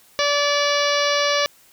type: harmonic tone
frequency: 578 Hz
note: D5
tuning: 28 cents flat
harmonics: 1 / 2 / 3 / 4 / 5 / 6 / 7 / 8 / 9 / 10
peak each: -21 / -24 / -26 / -27 / -28 / -29 / -29 / -30 / -31 / -31 dBFS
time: 0.19-1.46 s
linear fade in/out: 0 ms
effects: white hiss -53 dBFS RMS until 1.72 s